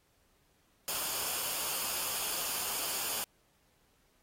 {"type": "noise with comb filter", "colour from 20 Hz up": "white", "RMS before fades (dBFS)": -35, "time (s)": [0.88, 3.24], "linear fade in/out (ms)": 0, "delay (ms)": 0.51, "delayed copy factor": -0.5, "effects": ["pink hiss -71 dBFS RMS until 4.22 s", "AAC 48 kbps"]}